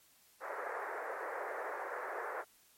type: band-pass noise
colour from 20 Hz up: pink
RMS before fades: -41 dBFS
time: 0.4-2.45 s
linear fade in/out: 50 ms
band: 410 to 1900 Hz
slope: 48 dB/octave
effects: white hiss -66 dBFS RMS until 2.77 s + MP3 64 kbps